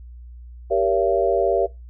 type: chord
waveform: sine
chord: G diminished seventh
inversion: none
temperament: just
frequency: 392 / 470.4 / 564.5 / 677.4 Hz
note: G4 / Bb4 / Db5 / Fb5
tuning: 0 / +16 / +31 / +47 cents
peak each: -22 dBFS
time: 0.7-1.67 s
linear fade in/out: 20 ms
effects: noise-tail reverb RT60 0.2 s tail -19 dB re dry + added 60 Hz sine -37 dBFS peak until 1.89 s